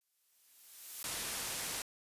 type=noise with exponential growth; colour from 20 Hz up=blue; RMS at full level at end=-41 dBFS; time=0.01-1.03 s; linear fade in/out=2 ms; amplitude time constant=220 ms
type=low-pass noise; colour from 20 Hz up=white; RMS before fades=-40 dBFS; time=1.04-1.82 s; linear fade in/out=2 ms; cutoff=12000 Hz; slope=24 dB/octave
effects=resampled to 32000 Hz